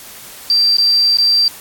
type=tone with dropouts; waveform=sine; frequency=4699 Hz; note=D8; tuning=in tune; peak=-9 dBFS; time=0.5-1.48 s; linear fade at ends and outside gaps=1 ms; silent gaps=0.769-0.783 / 1.171-1.185 s; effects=white hiss -35 dBFS RMS until 1.6 s + AAC 64 kbps